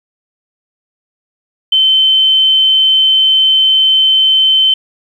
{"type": "tone", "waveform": "sine", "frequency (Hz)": 3079, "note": "G7", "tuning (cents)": -32, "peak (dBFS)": -6, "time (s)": [1.72, 4.74], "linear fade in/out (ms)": 5, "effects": ["7-bit"]}